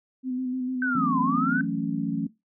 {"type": "tone with vibrato", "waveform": "sine", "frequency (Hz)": 255, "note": "C4", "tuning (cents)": -44, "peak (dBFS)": -26, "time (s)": [0.23, 1.65], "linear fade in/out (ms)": 50, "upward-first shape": "square", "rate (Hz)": 6.7, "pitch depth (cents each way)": 24}
{"type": "linear two-way sweep", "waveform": "sine", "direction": "down then up", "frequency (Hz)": [1545, 987.8, 1545], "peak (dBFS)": -24, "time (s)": [0.82, 1.61], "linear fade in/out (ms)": 2, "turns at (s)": 1.2}
{"type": "chord", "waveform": "sine", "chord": "F# minor seventh", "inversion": "third", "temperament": "equal", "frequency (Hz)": [164.81, 185, 220, 277.2], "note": ["E3", "F#3", "A3", "C#4"], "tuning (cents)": [0, 0, 0, 0], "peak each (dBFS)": [-32, -31, -30, -29], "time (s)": [0.95, 2.27], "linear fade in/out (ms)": 5}
{"effects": ["noise-tail reverb RT60 0.2 s tail -19 dB re dry"]}